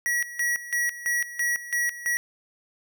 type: tone with tremolo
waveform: square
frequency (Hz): 1922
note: B6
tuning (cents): -48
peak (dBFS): -23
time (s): 0.06-2.17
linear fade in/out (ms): 0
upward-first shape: square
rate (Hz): 3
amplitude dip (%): 80
effects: none